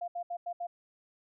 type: tone bursts at uneven times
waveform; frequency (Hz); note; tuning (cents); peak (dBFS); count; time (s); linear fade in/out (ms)
sine; 698.5; F5; 0; -33; 5; 0.01-0.08 / 0.15-0.23 / 0.3-0.37 / 0.46-0.53 / 0.6-0.67; 10
effects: none